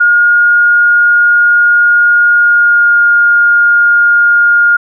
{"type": "tone with pitch glide", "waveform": "sine", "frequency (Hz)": [1427, 1418], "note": ["F6", "F6"], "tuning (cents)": [37, 26], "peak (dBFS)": -4, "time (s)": [0, 4.77], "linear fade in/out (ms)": 10, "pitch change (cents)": -11, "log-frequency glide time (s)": [2.35, 2.99], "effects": []}